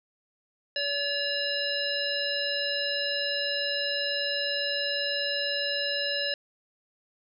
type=harmonic tone with a mistuned harmonic; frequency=571 Hz; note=D5; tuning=49 cents flat; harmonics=1 / 3 / 5 / 7 / 9; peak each=-33 / -33 / -33 / -33 / -33 dBFS; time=0.76-6.34 s; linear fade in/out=2 ms; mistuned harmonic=5; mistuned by=-23 cents; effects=none